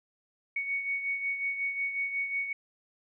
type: beating tone pair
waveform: sine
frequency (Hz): 2227 / 2232.5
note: C#7 / C#7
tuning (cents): +7 / +12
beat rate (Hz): 5.5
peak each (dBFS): -30 / -38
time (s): 0.56-2.53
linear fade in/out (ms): 5
effects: none